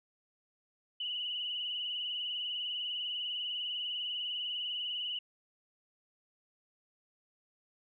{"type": "tone with vibrato", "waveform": "sine", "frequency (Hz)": 2935, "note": "F#7", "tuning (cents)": -15, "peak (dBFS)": -34, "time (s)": [1, 5.19], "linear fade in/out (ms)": 5, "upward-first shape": "triangle", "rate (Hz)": 20, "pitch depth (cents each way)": 68, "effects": []}